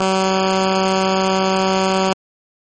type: tone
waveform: 10% pulse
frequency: 190 Hz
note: F#3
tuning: 46 cents sharp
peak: -6 dBFS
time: 0-2.13 s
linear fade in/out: 2 ms
effects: MP3 32 kbps